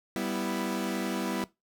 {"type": "chord", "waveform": "sawtooth", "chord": "E minor", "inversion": "first", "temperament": "equal", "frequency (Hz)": [196, 246.9, 329.6], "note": ["G3", "B3", "E4"], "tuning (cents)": [0, 0, 0], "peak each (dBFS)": -30, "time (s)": [0.16, 1.44], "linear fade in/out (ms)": 0, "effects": ["noise-tail reverb RT60 0.2 s tail -19 dB re dry"]}